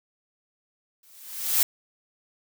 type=noise with exponential growth; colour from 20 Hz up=blue; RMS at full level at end=-18 dBFS; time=1.03-1.63 s; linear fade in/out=2 ms; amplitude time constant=130 ms; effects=none